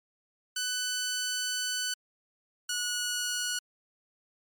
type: tone pair in turn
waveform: 10% pulse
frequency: 1500 / 1462.4 Hz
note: F#6 / F#6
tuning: +23 / -21 cents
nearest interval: unison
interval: 44 cents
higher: first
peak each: -21 dBFS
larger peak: neither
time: 0.56-1.94 / 2.69-3.59 s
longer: first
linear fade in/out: 5 ms
effects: MP3 96 kbps